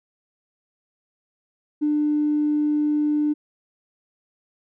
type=tone with tanh clipping; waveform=triangle; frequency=298.4 Hz; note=D4; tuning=28 cents sharp; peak=-18 dBFS; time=1.81-3.34 s; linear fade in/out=20 ms; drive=4 dB; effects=none